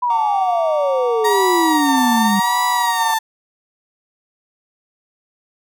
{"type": "exponential sweep", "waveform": "sine", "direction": "down", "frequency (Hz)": [1000, 195.1], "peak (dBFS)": -15, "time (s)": [0.02, 2.4], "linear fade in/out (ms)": 10}
{"type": "chord", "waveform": "triangle", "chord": "Gb augmented", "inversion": "none", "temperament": "just", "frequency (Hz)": [740, 925, 1156.2], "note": ["Gb5", "Bb5", "D6"], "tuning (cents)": [0, -14, -27], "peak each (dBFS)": -24, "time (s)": [0.1, 3.14], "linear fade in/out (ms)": 2}
{"type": "tone with vibrato", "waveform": "35% pulse", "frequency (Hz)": 932.3, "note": "A#5", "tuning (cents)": 0, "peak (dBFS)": -14, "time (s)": [1.24, 3.19], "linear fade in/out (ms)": 10, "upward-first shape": "sine", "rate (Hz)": 0.89, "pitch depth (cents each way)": 86}
{"effects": []}